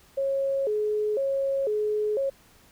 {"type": "tone with vibrato", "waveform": "sine", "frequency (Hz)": 480.9, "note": "B4", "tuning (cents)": -46, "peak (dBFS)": -23, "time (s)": [0.17, 2.3], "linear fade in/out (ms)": 10, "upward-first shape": "square", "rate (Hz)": 1, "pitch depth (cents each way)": 220, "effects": ["pink hiss -57 dBFS RMS until 2.71 s"]}